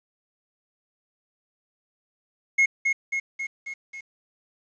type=tone with echo; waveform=triangle; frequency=2164 Hz; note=C#7; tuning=42 cents flat; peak=-14 dBFS; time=2.58-2.66 s; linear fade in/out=10 ms; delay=270 ms; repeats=5; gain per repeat=-4 dB; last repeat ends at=4.01 s; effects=resampled to 16000 Hz + 9-bit